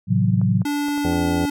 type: chord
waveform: sine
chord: F# half-diminished seventh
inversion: first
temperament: just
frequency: 111 / 133.2 / 166.5 / 185 Hz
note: A2 / C3 / E3 / F#3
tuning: +16 / +31 / +18 / 0 cents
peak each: -19 / -22 / -24 / -19 dBFS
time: 0.07-0.65 s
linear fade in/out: 50 ms
type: clicks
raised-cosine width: 1 ms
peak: -24 dBFS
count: 5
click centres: 0.415 / 0.618 / 0.884 / 0.978 / 1.132 s
type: tone with pitch glide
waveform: square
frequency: 290 to 287 Hz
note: D4 to D4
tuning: -22 to -40 cents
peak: -21 dBFS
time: 0.65-1.5 s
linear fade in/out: 5 ms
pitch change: -18 cents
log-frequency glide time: 0.98-1.28 s
type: harmonic tone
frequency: 85.2 Hz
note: F2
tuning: 42 cents flat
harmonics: 1 / 2 / 3 / 4 / 5 / 6 / 7 / 9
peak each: -26 / -25 / -30 / -31 / -30 / -33 / -34 / -31 dBFS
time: 1.04-1.46 s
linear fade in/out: 10 ms
effects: none